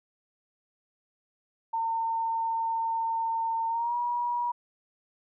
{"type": "tone with pitch glide", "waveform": "sine", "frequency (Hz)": [908, 962], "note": ["A#5", "B5"], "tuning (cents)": [-46, -46], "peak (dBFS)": -26, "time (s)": [1.73, 4.52], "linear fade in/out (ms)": 10, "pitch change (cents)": 100, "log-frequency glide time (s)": [3.68, 3.96], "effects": []}